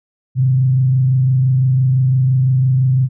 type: tone with frequency modulation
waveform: sine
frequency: 130 Hz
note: C3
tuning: 11 cents flat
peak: -10 dBFS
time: 0.35-3.09 s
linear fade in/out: 50 ms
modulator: 25.9 Hz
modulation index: 0.32
effects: none

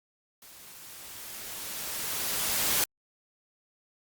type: noise with level ramp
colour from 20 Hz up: white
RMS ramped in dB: -51 to -25 dBFS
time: 0.42-2.84 s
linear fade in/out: 2 ms
effects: Opus 48 kbps

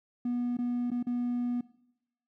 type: tone with dropouts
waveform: triangle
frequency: 243.3 Hz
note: B3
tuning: 26 cents flat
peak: -25 dBFS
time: 0.25-1.61 s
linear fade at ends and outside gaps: 5 ms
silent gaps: 0.57-0.587 / 0.904-0.915 / 1.028-1.068 s
effects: noise-tail reverb RT60 0.8 s tail -21 dB re dry + tanh soft clip ceiling -23 dBFS

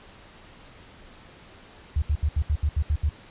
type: tone bursts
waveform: sine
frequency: 74 Hz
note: D2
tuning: 14 cents sharp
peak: -19 dBFS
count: 9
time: 1.96-3.093 s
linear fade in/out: 5 ms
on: 61 ms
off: 73 ms
effects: pink hiss -49 dBFS RMS until 3.3 s + resampled to 8000 Hz

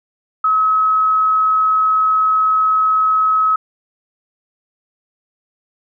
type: tone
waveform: sine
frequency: 1282 Hz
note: E6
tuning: 49 cents flat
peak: -11 dBFS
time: 0.44-3.56 s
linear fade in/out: 5 ms
effects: none

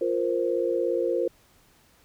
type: chord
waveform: sine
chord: F suspended fourth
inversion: none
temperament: equal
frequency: 349.2 / 466.2 / 523.3 Hz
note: F4 / Bb4 / C5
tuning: 0 / 0 / 0 cents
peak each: -27 dBFS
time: 0.01-1.28 s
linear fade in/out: 5 ms
effects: pink hiss -60 dBFS RMS until 2.04 s

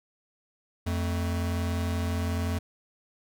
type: tone pair together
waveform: square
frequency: 87.27 / 220.8 Hz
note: F2 / A3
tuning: -1 / +6 cents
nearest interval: octave + major third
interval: 1607 cents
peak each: -28 / -35 dBFS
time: 0.86-2.59 s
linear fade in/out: 10 ms
effects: none

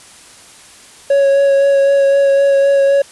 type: tone with vibrato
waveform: triangle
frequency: 554.4 Hz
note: C#5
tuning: in tune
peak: -6 dBFS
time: 1.1-3.02 s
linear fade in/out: 5 ms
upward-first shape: sine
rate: 3.9 Hz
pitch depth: 13 cents each way
effects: white hiss -40 dBFS RMS until 3.11 s + resampled to 24000 Hz

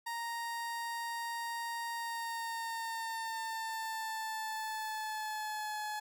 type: tone with pitch glide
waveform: 30% pulse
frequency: 932.3 to 850 Hz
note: A#5 to G#5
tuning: 0 to +40 cents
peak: -34 dBFS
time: 0.06-6 s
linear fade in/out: 10 ms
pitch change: -160 cents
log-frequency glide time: 1.93-5.81 s
effects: none

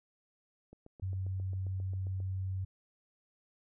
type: click train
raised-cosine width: 2 ms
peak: -39 dBFS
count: 12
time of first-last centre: 0.73-2.203 s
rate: 7.47 Hz
type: tone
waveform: sine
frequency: 94.6 Hz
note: F#2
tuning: 39 cents sharp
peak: -33 dBFS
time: 1.02-2.65 s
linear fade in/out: 10 ms
effects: none

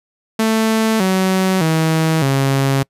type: tone with pitch steps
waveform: sawtooth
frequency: 221.4 / 188.34 / 160.21 / 136.29 Hz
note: A3 / F#3 / E3 / C#3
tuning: +11 / +31 / -49 / -29 cents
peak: -9 dBFS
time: 0.39-2.83 s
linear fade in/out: 5 ms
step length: 610 ms
effects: noise-tail reverb RT60 0.1 s tail -26 dB re dry + resampled to 32000 Hz

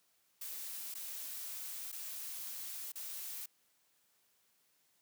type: noise with dropouts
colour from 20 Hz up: blue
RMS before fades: -44 dBFS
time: 0.41-3.46 s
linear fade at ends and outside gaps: 5 ms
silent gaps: 0.942-0.951 / 1.918-1.925 / 2.92-2.955 s
effects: white hiss -74 dBFS RMS until 5.01 s + high-pass 100 Hz 12 dB/octave

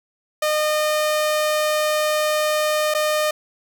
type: tone with dropouts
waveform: sawtooth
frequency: 610 Hz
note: D#5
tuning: 34 cents flat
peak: -14 dBFS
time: 0.42-3.31 s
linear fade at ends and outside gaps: 5 ms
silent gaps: 2.94-2.947 s
effects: none

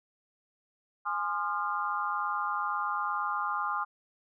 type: chord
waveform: sine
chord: F minor seventh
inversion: first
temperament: equal with one note detuned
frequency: 830.6 / 1046.5 / 1214.7 / 1396.9 Hz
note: Ab5 / C6 / Eb6 / F6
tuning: 0 / 0 / -42 / 0 cents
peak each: -36 / -35 / -32 / -36 dBFS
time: 1.05-3.85 s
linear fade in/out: 20 ms
effects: none

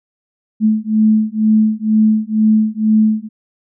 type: beating tone pair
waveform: sine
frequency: 215.7 / 217.8 Hz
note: A3 / A3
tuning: -34 / -17 cents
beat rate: 2.1 Hz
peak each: -13 dBFS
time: 0.6-3.29 s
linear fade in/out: 50 ms
effects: none

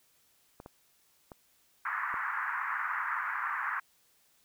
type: clicks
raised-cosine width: 1 ms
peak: -31 dBFS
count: 4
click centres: 0.601 / 0.661 / 1.318 / 2.141 s
type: band-pass noise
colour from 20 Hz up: pink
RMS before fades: -34 dBFS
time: 1.85-3.8 s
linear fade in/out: 5 ms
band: 1000 to 1900 Hz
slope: 48 dB/octave
effects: white hiss -68 dBFS RMS until 4.44 s

